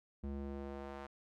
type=tone with band-pass filter sweep; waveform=square; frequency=69.4 Hz; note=C#2; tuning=3 cents sharp; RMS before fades=-44 dBFS; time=0.23-1.07 s; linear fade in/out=10 ms; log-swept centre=180 to 1000 Hz; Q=0.84; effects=none